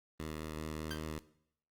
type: tone with vibrato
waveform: 10% pulse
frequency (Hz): 77.78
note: D#2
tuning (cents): 0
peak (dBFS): -31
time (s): 0.2-1.19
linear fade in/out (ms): 0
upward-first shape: sine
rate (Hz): 5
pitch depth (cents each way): 16
type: tone with exponential decay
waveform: 20% pulse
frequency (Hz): 1568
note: G6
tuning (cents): 0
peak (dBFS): -32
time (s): 0.91-1.04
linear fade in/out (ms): 0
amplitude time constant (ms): 28
effects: noise-tail reverb RT60 0.7 s tail -18 dB re dry + Opus 24 kbps